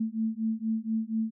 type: beating tone pair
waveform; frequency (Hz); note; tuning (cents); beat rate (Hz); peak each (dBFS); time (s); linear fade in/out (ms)
sine; 220 / 224.2; A3 / A3; 0 / +33; 4.2; -30; 0-1.31; 10
effects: none